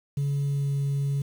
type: tone with pitch glide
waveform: sine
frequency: 141.4 to 140.02 Hz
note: C#3 to C#3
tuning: +35 to +18 cents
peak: -21 dBFS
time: 0.17-1.22 s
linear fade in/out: 5 ms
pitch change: -17 cents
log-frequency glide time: 0.44-0.73 s
effects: tanh soft clip ceiling -22 dBFS + 8-bit